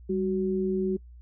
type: tone pair together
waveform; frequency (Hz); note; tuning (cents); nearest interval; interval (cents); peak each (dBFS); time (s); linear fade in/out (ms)
sine; 196.9 / 373.2; G3 / F#4; +8 / +15; major seventh; 1107; -28 / -26; 0.09-0.97; 10
effects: noise-tail reverb RT60 0.1 s tail -24 dB re dry + added 60 Hz sine -45 dBFS peak until 1.21 s